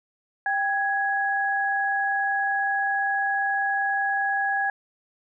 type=tone pair together; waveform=sine; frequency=790.3 / 1665 Hz; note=G5 / G#6; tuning=+14 / +4 cents; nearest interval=octave + minor second; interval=1290 cents; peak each=-25 / -24 dBFS; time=0.46-4.7 s; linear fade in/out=2 ms; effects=none